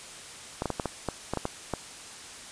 clicks, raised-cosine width 1 ms, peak -14 dBFS, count 10, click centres 0.621 / 0.657 / 0.703 / 0.798 / 0.857 / 1.087 / 1.336 / 1.373 / 1.454 / 1.737 s, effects white hiss -44 dBFS RMS until 2.51 s + resampled to 22050 Hz

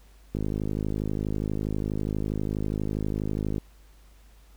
click train, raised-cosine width 3 ms, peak -16 dBFS, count 170, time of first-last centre 0.35-3.581 s, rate 52.3 Hz, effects added 50 Hz sine -51 dBFS peak until 4.56 s + pink hiss -61 dBFS RMS until 4.56 s

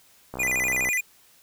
click train, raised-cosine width 1 ms, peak -20 dBFS, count 36, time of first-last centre 0.34-0.888 s, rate 63.9 Hz
square tone with vibrato, 2214 Hz, C#7, 3 cents flat, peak -23 dBFS, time 0.39-1.01 s, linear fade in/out 10 ms, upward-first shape square, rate 12 Hz, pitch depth 170 cents each way
effects white hiss -57 dBFS RMS until 1.42 s

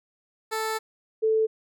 15% pulse / sine tone pair in turn, 440 / 440 Hz, A4 / A4, 0 / 0 cents, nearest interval unison, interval 0 cents, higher neither, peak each -20 / -19 dBFS, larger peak second, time 0.51-0.79 / 1.22-1.47 s, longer first, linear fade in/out 20 ms, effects none

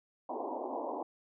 white band-pass noise, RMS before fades -38 dBFS, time 0.29-1.03 s, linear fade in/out 5 ms, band 240 to 1000 Hz, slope 96 dB/octave, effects none

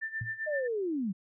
sine tone with tremolo, 1780 Hz, A6, 20 cents sharp, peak -31 dBFS, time 0.01-0.68 s, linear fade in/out 20 ms, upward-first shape sine, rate 7.7 Hz, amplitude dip 80%
sine tone with exponential decay, 114.7 Hz, A#2, 28 cents flat, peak -30 dBFS, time 0.21-0.38 s, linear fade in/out 5 ms, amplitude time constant 36 ms
sine linear sweep, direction down, 627 to 176.5 Hz, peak -29 dBFS, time 0.46-1.13 s, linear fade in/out 20 ms
effects none

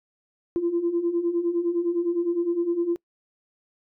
sine beating tone pair, 336.5 / 346.3 Hz, E4 / F4, +36 / -15 cents, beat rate 9.8 Hz, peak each -27 / -22 dBFS, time 0.56-2.96 s, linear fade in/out 0 ms, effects noise-tail reverb RT60 0.1 s tail -25 dB re dry + tanh soft clip ceiling -15 dBFS

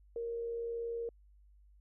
sine tone with amplitude modulation, 466.2 Hz, A#4, in tune, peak -34 dBFS, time 0.16-1.09 s, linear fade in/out 2 ms, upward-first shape sine, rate 80.9 Hz, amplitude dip 30%, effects added 50 Hz sine -59 dBFS peak until 1.8 s

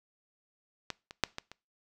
clicks, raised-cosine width 0.2 ms, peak -17 / -26 / -7 / -19 / -28 dBFS, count 5, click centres 0.903 / 1.109 / 1.237 / 1.384 / 1.516 s, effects noise-tail reverb RT60 0.3 s tail -23 dB re dry

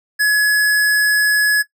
square tone, 1693 Hz, G#6, 33 cents sharp, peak -12 dBFS, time 0.19-1.63 s, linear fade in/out 20 ms, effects noise-tail reverb RT60 0.1 s tail -18 dB re dry

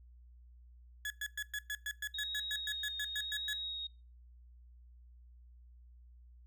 35% pulse tone bursts, 1695 Hz, G#6, 35 cents sharp, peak -34 dBFS, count 16, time 1.05-3.532 s, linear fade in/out 2 ms, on 52 ms, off 110 ms
sine tone with vibrato, 3752 Hz, A#7, 11 cents sharp, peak -38 dBFS, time 2.14-3.87 s, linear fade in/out 5 ms, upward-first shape triangle, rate 0.9 Hz, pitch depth 22 cents each way
effects noise-tail reverb RT60 0.3 s tail -21 dB re dry + added 60 Hz sine -55 dBFS peak until 6.46 s

